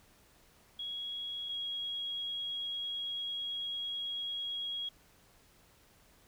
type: tone pair in turn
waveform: sine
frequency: 3322 / 3303 Hz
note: G#7 / G#7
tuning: 0 / -10 cents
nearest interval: unison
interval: 10 cents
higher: first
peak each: -37 / -35 dBFS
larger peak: second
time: 0.79-1.49 / 1.49-4.89 s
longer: second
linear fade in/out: 5 ms
effects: pink hiss -64 dBFS RMS until 6.27 s